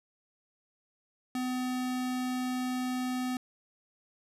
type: tone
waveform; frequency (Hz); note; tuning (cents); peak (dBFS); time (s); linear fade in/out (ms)
square; 252.9; B3; +41; -31; 1.35-3.37; 2
effects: resampled to 32000 Hz